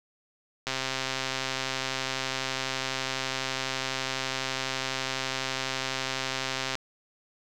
click train, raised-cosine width 0.2 ms, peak -12 dBFS, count 804, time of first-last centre 0.67-6.753 s, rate 132 Hz, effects none

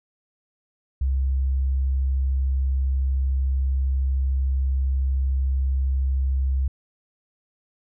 sine tone, 66.5 Hz, C2, 29 cents sharp, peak -19 dBFS, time 1.01-6.68 s, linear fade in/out 5 ms, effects none

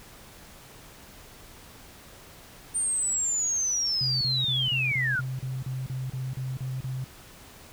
sine linear sweep, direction down, 8940 to 1369 Hz, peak -24 dBFS, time 2.74-5.21 s, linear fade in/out 20 ms
sine tone bursts, 130 Hz, C3, 11 cents flat, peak -29 dBFS, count 13, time 4.01-7.042 s, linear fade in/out 2 ms, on 200 ms, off 36 ms
effects pink hiss -49 dBFS RMS until 7.72 s

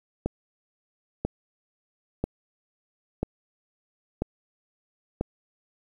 click train, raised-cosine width 2 ms, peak -12 dBFS, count 6, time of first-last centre 0.26-5.21 s, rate 1.01 Hz, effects 9-bit

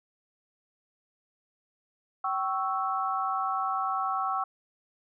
sine chord, C# diminished, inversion second, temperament equal with one note detuned, 768.3 / 1108.7 / 1318.5 Hz, G5 / C#6 / E6, -35 / 0 / 0 cents, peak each -31 dBFS, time 2.24-4.44 s, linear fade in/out 5 ms, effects none

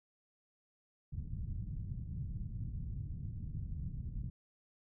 white low-pass noise, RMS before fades -41 dBFS, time 1.12-4.3 s, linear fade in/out 5 ms, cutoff 140 Hz, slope 24 dB/octave, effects none

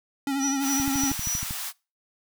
square tone with vibrato, 274.4 Hz, C#4, 17 cents flat, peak -25 dBFS, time 0.27-1.12 s, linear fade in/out 2 ms, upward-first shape triangle, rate 12 Hz, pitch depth 56 cents each way
sine tone with tremolo, 5870 Hz, F#8, 15 cents flat, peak -25 dBFS, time 0.39-1.48 s, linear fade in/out 50 ms, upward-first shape sine, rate 3.5 Hz, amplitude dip 85%
white high-pass noise, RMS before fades -33 dBFS, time 0.59-1.73 s, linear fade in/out 50 ms, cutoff 710 Hz, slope 48 dB/octave
click train, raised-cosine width 5 ms, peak -22 dBFS, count 10, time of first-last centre 0.8-1.509 s, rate 12.7 Hz
effects noise-tail reverb RT60 0.3 s tail -24 dB re dry

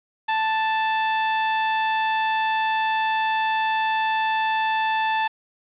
sawtooth tone, 880 Hz, A5, in tune, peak -16 dBFS, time 0.28-5.28 s, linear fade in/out 10 ms, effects resampled to 8000 Hz + 7-bit

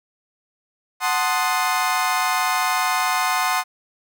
30% pulse chord, F# diminished seventh, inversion none, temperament equal, 740 / 880 / 1046.5 / 1244.5 Hz, F#5 / A5 / C6 / Eb6, 0 / 0 / 0 / 0 cents, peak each -21 / -24 / -20 / -23 dBFS, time 1-3.64 s, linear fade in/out 50 ms, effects none

